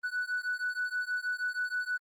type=beating tone pair; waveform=triangle; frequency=1480 / 1486.3 Hz; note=F#6 / F#6; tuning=0 / +7 cents; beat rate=6.3 Hz; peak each=-31 dBFS; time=0.03-1.98 s; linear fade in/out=20 ms; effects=tanh soft clip ceiling -25 dBFS + Opus 24 kbps